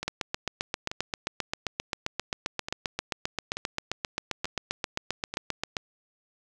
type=two click trains; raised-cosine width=0.2 ms; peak=-16 / -11 dBFS; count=7 / 44; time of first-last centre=0.03-5.34 / 0.08-5.768 s; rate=1.13 / 7.56 Hz; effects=none